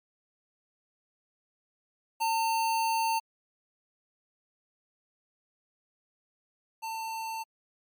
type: tone pair in turn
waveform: square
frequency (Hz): 900 / 896.2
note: A5 / A5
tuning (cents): +39 / +32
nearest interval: unison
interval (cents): 7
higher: first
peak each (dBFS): -26 / -34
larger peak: first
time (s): 2.2-3.2 / 6.82-7.44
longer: first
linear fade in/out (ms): 20
effects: MP3 96 kbps